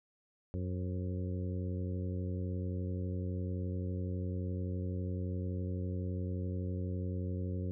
harmonic tone with a mistuned harmonic, 91.8 Hz, F#2, 13 cents flat, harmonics 1 / 2 / 3 / 4 / 5 / 6, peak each -35 / -41 / -45 / -47 / -49 / -51 dBFS, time 0.54-7.71 s, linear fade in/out 0 ms, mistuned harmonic 6, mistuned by -41 cents, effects none

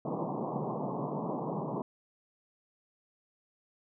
pink band-pass noise, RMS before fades -35 dBFS, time 0.05-1.82 s, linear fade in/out 2 ms, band 130 to 1100 Hz, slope 96 dB/octave, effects none

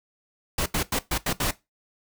pink noise bursts at uneven times, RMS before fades -25 dBFS, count 6, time 0.58-0.66 / 0.74-0.83 / 0.92-0.99 / 1.11-1.18 / 1.26-1.33 / 1.4-1.51 s, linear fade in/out 5 ms, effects noise-tail reverb RT60 0.2 s tail -17 dB re dry

